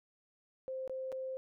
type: tone with dropouts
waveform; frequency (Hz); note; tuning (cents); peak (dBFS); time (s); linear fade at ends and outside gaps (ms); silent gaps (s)
sine; 523.3; C5; 0; -37; 0.68-1.37; 0; 0.877-0.896 / 1.119-1.125
effects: none